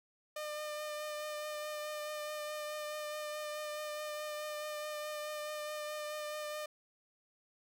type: tone with vibrato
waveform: sawtooth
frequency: 603 Hz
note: D5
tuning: 46 cents sharp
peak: -35 dBFS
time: 0.36-6.66 s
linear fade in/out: 5 ms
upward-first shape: triangle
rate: 4.7 Hz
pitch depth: 17 cents each way
effects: none